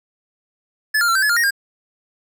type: tone with pitch steps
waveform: square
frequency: 1726 / 1404 / 1353 / 1554 / 1706 / 1407 / 1867 / 1612 Hz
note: A6 / F6 / E6 / G6 / G#6 / F6 / A#6 / G6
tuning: -34 / +9 / +45 / -16 / +46 / +12 / +2 / +48 cents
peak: -15 dBFS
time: 0.94-1.508 s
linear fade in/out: 10 ms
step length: 71 ms
effects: none